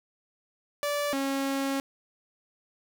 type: tone pair in turn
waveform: sawtooth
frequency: 581 / 273.2 Hz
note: D5 / C#4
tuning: -19 / -25 cents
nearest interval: octave + minor second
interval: 1306 cents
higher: first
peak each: -23 dBFS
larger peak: neither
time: 0.83-1.13 / 1.13-1.8 s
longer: second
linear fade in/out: 0 ms
effects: none